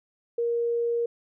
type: tone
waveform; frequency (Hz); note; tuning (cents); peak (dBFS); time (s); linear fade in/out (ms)
sine; 470; A#4; +14; -23; 0.38-1.06; 5
effects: none